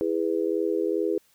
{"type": "chord", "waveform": "sine", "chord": "E major", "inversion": "none", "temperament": "just", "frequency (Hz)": [329.6, 412, 494.4], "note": ["E4", "G#4", "B4"], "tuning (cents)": [0, -14, 2], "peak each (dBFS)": [-27, -26, -29], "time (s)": [0.01, 1.18], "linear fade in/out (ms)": 0, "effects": ["white hiss -63 dBFS RMS until 1.34 s"]}